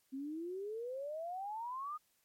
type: exponential sweep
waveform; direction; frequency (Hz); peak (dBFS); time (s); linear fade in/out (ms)
sine; up; 260.5 to 1252; -39; 0.12-1.98; 20
effects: white hiss -75 dBFS RMS until 2.24 s + MP3 64 kbps